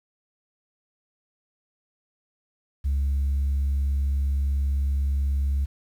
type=tone; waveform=sine; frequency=69.3 Hz; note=C#2; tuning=in tune; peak=-19 dBFS; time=2.84-5.66 s; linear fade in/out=20 ms; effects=tanh soft clip ceiling -19 dBFS + 9-bit